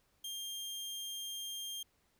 sawtooth tone, 3200 Hz, G7, 35 cents sharp, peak -37 dBFS, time 0.24-1.83 s, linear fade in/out 5 ms, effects pink hiss -74 dBFS RMS until 2.19 s

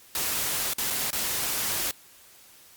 white noise with dropouts, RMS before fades -28 dBFS, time 0.15-1.91 s, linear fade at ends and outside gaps 1 ms, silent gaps 0.735-0.783 / 0.903-0.906 / 1.105-1.13 s, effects white hiss -53 dBFS RMS until 2.76 s + Opus 48 kbps

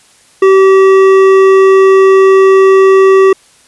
sine tone with hard clipping, 384.4 Hz, G4, 34 cents flat, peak -4 dBFS, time 0.42-3.33 s, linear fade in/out 5 ms, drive 11 dB, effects white hiss -45 dBFS RMS until 3.67 s + resampled to 24000 Hz

